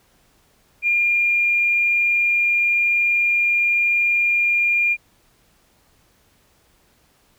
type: tone with tanh clipping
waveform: triangle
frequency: 2407 Hz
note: D7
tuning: 42 cents sharp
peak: -15 dBFS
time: 0.82-4.97 s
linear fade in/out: 50 ms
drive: 3 dB
effects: pink hiss -59 dBFS RMS until 7.38 s